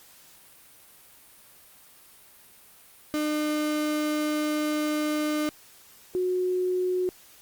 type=tone pair in turn; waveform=35% pulse / sine; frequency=302.3 / 365.5 Hz; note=D#4 / F#4; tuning=-50 / -21 cents; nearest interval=minor third; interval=329 cents; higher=second; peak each=-23 dBFS; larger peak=neither; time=3.14-5.49 / 6.15-7.09 s; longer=first; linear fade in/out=0 ms; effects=white hiss -53 dBFS RMS until 7.41 s + Opus 48 kbps